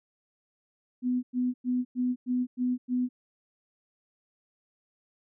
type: tone bursts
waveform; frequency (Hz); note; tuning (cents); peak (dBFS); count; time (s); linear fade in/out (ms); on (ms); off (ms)
sine; 249.6; B3; +19; -24; 7; 1.02-3.09; 50; 210; 100
effects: none